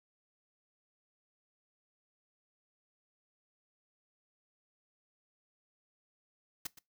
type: noise with echo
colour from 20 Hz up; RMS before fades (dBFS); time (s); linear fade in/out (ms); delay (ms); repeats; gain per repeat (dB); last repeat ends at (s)
white; -38; 6.65-6.67; 5; 120; 1; -15; 6.79
effects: noise-tail reverb RT60 0.2 s tail -21 dB re dry